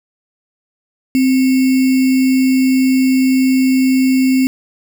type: tone with sample-and-hold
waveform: sine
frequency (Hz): 260.9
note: C4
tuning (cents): -5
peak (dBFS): -9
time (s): 1.15-4.47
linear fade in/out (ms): 0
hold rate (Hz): 2450
effects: none